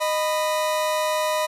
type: tone pair together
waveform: 40% pulse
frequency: 617.3 / 992 Hz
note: D#5 / B5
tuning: -14 / +7 cents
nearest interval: minor sixth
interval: 821 cents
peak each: -22 / -24 dBFS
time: 0-1.47 s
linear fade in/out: 20 ms
effects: resampled to 32000 Hz